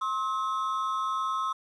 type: ring-modulated tone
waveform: triangle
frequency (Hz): 1174.7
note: D6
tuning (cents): 0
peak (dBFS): -22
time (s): 0.01-1.53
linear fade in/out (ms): 10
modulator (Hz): 111
effects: resampled to 24000 Hz + 10-bit